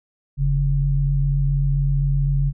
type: tone pair together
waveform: sine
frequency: 44.07 / 139.9 Hz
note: F1 / C#3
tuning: +16 / +16 cents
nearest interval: octave + minor sixth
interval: 2000 cents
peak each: -20 / -18 dBFS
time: 0.37-2.53 s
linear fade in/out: 50 ms
effects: none